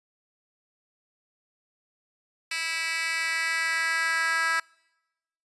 10% pulse tone with high-pass filter sweep, 327.1 Hz, E4, 13 cents flat, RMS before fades -27 dBFS, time 2.51-4.6 s, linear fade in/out 5 ms, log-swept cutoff 2600 to 1500 Hz, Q 2.7, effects noise-tail reverb RT60 1.0 s tail -26 dB re dry + resampled to 24000 Hz

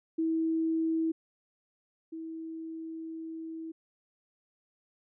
sine tone pair in turn, 323.9 / 323.9 Hz, E4 / E4, -30 / -30 cents, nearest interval unison, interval 0 cents, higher neither, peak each -26 / -37 dBFS, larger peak first, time 0.18-1.12 / 2.12-3.72 s, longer second, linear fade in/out 10 ms, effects none

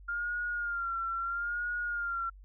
sine tone with vibrato, 1399 Hz, F6, 3 cents sharp, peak -31 dBFS, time 0.08-2.3 s, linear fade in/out 10 ms, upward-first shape sine, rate 0.76 Hz, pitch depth 56 cents each way, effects added 48 Hz sine -49 dBFS peak until 2.44 s

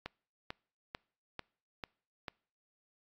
click train, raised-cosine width 0.3 ms, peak -23 dBFS, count 6, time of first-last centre 0.06-2.282 s, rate 2.25 Hz, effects noise-tail reverb RT60 0.5 s tail -26 dB re dry + AAC 64 kbps

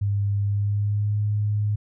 sine tone with pitch glide, 101 to 104.5 Hz, G#2 to G#2, -48 to +11 cents, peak -20 dBFS, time 0.01-1.76 s, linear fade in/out 10 ms, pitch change +59 cents, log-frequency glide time 0.4-1.19 s, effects none

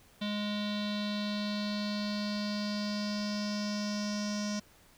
square tone with low-pass filter sweep, 207.7 Hz, G#3, in tune, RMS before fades -34 dBFS, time 0.21-4.6 s, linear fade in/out 10 ms, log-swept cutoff 3700 to 5700 Hz, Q 6, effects pink hiss -61 dBFS RMS until 4.97 s

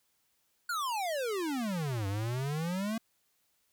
square exponential two-way sweep, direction down then up, 1480 to 95.8 to 230.1 Hz, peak -32 dBFS, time 0.69-2.98 s, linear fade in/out 5 ms, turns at 2.07 s, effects white hiss -74 dBFS RMS until 3.72 s

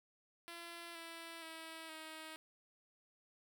5% pulse tone with pitch steps, 340 / 331.9 / 323.9 / 316.1 Hz, F4 / E4 / E4 / D#4, -46 / +12 / -30 / +27 cents, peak -37 dBFS, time 0.48-2.36 s, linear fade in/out 0 ms, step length 470 ms, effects none

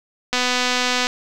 click train, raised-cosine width 0.2 ms, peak -3 dBFS, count 185, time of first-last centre 0.33-1.069 s, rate 249 Hz, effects none

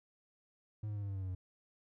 triangle tone with pitch steps, 106.7 / 104.44 / 102.24 / 100.07 / 97.96 / 95.89 / 93.86 / 91.87 Hz, G#2 / G#2 / G#2 / G2 / G2 / G2 / F#2 / F#2, +47 / +10 / -27 / +36 / -1 / -38 / +25 / -12 cents, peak -35 dBFS, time 0.83-1.35 s, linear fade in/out 5 ms, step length 65 ms, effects none

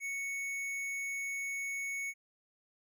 sine tone with tanh clipping, 2217 Hz, C#7, in tune, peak -37 dBFS, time 0-2.14 s, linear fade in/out 50 ms, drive 14 dB, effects none

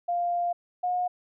sine tone pair in turn, 698.5 / 720.2 Hz, F5 / F#5, 0 / -47 cents, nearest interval minor second, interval 53 cents, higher second, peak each -24 dBFS, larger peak neither, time 0.08-0.53 / 0.83-1.08 s, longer first, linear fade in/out 10 ms, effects none

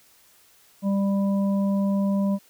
harmonic tone, 197.8 Hz, G3, 16 cents sharp, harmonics 1 / 3 / 5, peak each -20 / -31 / -38 dBFS, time 0.82-2.39 s, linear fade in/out 50 ms, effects white hiss -57 dBFS RMS until 2.49 s

